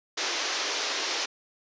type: band-pass noise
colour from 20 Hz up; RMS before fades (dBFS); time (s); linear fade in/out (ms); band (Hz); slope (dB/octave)
white; -30; 0.17-1.26; 10; 300 to 6300; 48
effects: resampled to 16000 Hz